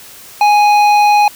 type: tone with hard clipping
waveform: sine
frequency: 830.6 Hz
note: G#5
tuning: in tune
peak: -8 dBFS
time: 0.41-1.28 s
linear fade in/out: 2 ms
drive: 10 dB
effects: white hiss -36 dBFS RMS until 1.35 s